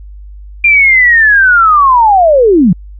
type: linear sweep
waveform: sine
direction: down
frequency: 2402 to 156.6 Hz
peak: -3 dBFS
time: 0.64-2.73 s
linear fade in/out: 5 ms
effects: added 50 Hz sine -27 dBFS peak until 2.99 s